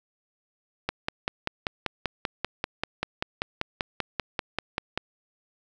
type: click train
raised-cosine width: 0.3 ms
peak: -10 dBFS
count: 22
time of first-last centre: 0.89-4.976 s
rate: 5.14 Hz
effects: none